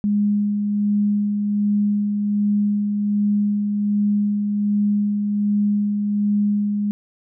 sine tone with tremolo, 206 Hz, G#3, 14 cents flat, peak -15 dBFS, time 0.04-6.91 s, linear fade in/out 0 ms, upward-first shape sine, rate 1.3 Hz, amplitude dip 35%, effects none

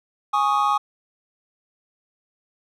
triangle chord, Ab suspended fourth, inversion none, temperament equal, 830.6 / 1108.7 / 1244.5 Hz, Ab5 / Db6 / Eb6, 0 / 0 / 0 cents, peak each -20 dBFS, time 0.33-0.78 s, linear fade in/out 10 ms, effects none

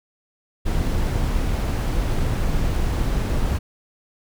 brown noise, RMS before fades -21 dBFS, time 0.65-3.59 s, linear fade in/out 20 ms, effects none

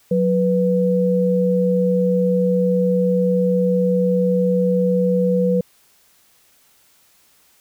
sine tone pair together, 182.2 / 492.9 Hz, F#3 / B4, -26 / -3 cents, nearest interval octave + perfect fourth, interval 1723 cents, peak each -17 dBFS, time 0.11-5.61 s, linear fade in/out 5 ms, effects white hiss -56 dBFS RMS until 7.6 s

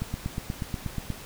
click train, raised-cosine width 5 ms, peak -17 dBFS, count 10, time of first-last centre 0.02-1.103 s, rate 8.31 Hz, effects pink hiss -43 dBFS RMS until 1.25 s

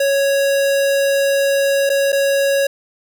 square tone with dropouts, 554 Hz, C#5, 1 cent flat, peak -14 dBFS, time 0-2.67 s, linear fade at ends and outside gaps 5 ms, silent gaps 1.894-1.899 / 2.121-2.127 s, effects none

